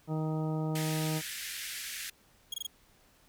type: harmonic tone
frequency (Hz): 156.6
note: D#3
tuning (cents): +11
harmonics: 1 / 2 / 3 / 4 / 5 / 6 / 8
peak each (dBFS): -31 / -37 / -41 / -43 / -45 / -47 / -49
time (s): 0.07-1.22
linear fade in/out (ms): 50
type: band-pass noise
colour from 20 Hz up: pink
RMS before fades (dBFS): -40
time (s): 0.75-2.1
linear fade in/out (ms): 5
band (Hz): 1600 to 15000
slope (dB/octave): 48
type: tone bursts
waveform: sawtooth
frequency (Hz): 3297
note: G#7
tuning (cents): -13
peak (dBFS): -30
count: 4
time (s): 2.52-2.667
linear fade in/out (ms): 5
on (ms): 21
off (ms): 21
effects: pink hiss -64 dBFS RMS until 3.28 s